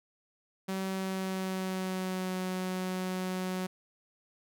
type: tone with pitch glide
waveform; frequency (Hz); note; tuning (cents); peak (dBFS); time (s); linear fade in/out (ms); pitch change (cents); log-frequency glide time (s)
sawtooth; 190.8 to 185.05; G3 to F#3; -47 to 0; -28; 0.68-3.67; 10; -53; 0.85-2.38
effects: none